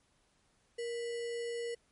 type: tone with sample-and-hold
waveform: sine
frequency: 470 Hz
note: A#4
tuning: 14 cents sharp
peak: -35 dBFS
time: 0.78-1.75 s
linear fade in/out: 10 ms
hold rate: 2450 Hz
effects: pink hiss -72 dBFS RMS until 1.91 s + MP3 48 kbps